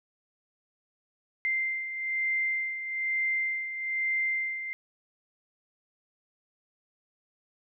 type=beating tone pair; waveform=sine; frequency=2088 / 2089.1 Hz; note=C7 / C7; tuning=-4 / -3 cents; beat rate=1.1 Hz; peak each=-35 / -28 dBFS; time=1.45-4.73 s; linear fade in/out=0 ms; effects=none